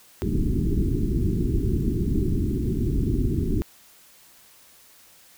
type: low-pass noise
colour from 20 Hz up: pink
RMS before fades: -23 dBFS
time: 0.22-3.62 s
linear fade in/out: 0 ms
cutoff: 400 Hz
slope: 96 dB/octave
effects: white hiss -53 dBFS RMS until 5.37 s